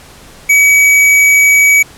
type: tone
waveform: square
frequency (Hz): 2273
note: C#7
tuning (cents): +43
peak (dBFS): -5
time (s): 0.49-1.83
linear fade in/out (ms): 10
effects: pink hiss -37 dBFS RMS until 1.97 s + low-pass 12000 Hz 12 dB/octave